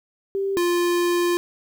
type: tone pair in turn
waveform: sine / square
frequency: 392 / 349.2 Hz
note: G4 / F4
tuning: 0 / 0 cents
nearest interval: major second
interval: 200 cents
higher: first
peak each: -21 / -19 dBFS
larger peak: second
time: 0.35-0.57 / 0.57-1.37 s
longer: second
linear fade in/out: 0 ms
effects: 10-bit

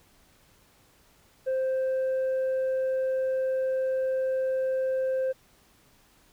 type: tone with tanh clipping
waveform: sine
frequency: 523.3 Hz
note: C5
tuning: in tune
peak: -25 dBFS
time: 1.46-5.33 s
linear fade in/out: 20 ms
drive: 2 dB
effects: pink hiss -61 dBFS RMS until 6.32 s

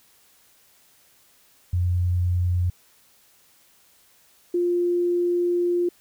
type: tone pair in turn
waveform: sine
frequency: 89 / 350.6 Hz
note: F2 / F4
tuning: +33 / +7 cents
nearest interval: 2 octaves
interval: 2374 cents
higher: second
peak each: -19 / -19 dBFS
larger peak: neither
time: 1.73-2.7 / 4.54-5.89 s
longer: second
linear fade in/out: 5 ms
effects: white hiss -58 dBFS RMS until 6 s

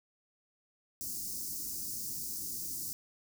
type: band-stop noise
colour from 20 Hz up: white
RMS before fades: -39 dBFS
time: 1.01-2.93 s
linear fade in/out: 0 ms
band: 350 to 4900 Hz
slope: 48 dB/octave
effects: none

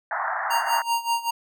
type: band-pass noise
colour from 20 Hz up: pink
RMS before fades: -27 dBFS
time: 0.11-0.82 s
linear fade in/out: 2 ms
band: 660 to 1900 Hz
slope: 96 dB/octave
type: tone with tremolo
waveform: square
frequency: 932 Hz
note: A#5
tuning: 1 cent flat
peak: -20 dBFS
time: 0.5-1.31 s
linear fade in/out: 10 ms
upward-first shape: sine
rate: 5.2 Hz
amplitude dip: 85%
effects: none

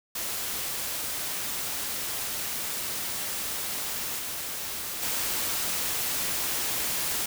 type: noise with level steps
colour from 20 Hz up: white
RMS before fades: -32 / -34 / -29 dBFS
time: 0.15-7.26 s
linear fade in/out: 5 ms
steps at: 4.18 / 5.02 s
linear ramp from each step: 10 ms
effects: none

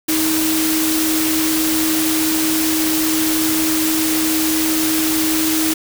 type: tone in noise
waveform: sine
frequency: 316.5 Hz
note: D#4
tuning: 30 cents sharp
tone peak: -17 dBFS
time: 0.08-5.74 s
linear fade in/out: 10 ms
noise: white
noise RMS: -20 dBFS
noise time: 0.08-5.74 s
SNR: 0 dB
effects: none

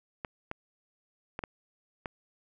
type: clicks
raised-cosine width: 0.5 ms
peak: -20 dBFS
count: 5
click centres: 0.248 / 0.514 / 1.391 / 1.438 / 2.058 s
effects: none

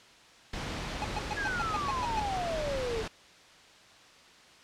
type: noise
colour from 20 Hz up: pink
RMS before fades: -36 dBFS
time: 0.53-3.08 s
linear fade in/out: 5 ms
type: tone bursts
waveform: square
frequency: 842 Hz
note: G#5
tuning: 24 cents sharp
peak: -32 dBFS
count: 9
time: 1.02-2.196 s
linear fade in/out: 0 ms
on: 24 ms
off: 120 ms
type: exponential sweep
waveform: sine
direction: down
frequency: 1700 to 430 Hz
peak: -31 dBFS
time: 1.36-3.03 s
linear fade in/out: 20 ms
effects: white hiss -55 dBFS RMS until 4.63 s + low-pass 5000 Hz 12 dB/octave

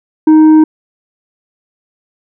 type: tone with tanh clipping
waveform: sine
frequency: 312 Hz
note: D#4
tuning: 5 cents sharp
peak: -3 dBFS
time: 0.27-0.64 s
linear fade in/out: 5 ms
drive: 5 dB
effects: none

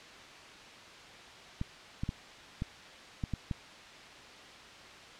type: clicks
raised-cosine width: 5 ms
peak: -21 dBFS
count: 7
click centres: 1.614 / 2.035 / 2.091 / 2.621 / 3.238 / 3.337 / 3.512 s
effects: white hiss -50 dBFS RMS until 5.19 s + low-pass 4000 Hz 12 dB/octave

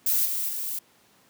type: noise with level steps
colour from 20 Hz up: violet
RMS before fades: -23 / -28 / -31 dBFS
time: 0.06-0.79 s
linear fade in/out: 5 ms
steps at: 0.25 / 0.48 s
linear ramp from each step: 10 ms
effects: pink hiss -60 dBFS RMS until 1.29 s + high-pass 150 Hz 12 dB/octave

